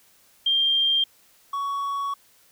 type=tone pair in turn; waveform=sine / triangle; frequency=3187 / 1119.3 Hz; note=G7 / C#6; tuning=+28 / +16 cents; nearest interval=octave + tritone; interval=1812 cents; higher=first; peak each=-18 / -23 dBFS; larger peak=first; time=0.46-1.04 / 1.53-2.14 s; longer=second; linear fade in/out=5 ms; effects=white hiss -58 dBFS RMS until 2.51 s